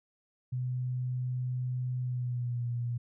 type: tone with pitch glide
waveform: sine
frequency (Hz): 126 to 119.96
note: B2 to B2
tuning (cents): +35 to -50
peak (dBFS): -30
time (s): 0.52-2.98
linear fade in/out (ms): 10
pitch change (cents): -85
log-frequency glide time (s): 2-2.66
effects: none